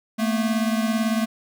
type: beating tone pair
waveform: square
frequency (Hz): 220 / 238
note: A3 / A#3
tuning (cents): 0 / +36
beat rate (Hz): 18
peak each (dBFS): -22 / -27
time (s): 0.18-1.26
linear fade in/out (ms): 20
effects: none